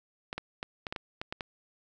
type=clicks; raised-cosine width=0.3 ms; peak=-19 dBFS; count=9; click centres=0.329 / 0.38 / 0.629 / 0.868 / 0.925 / 0.962 / 1.215 / 1.325 / 1.408 s; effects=none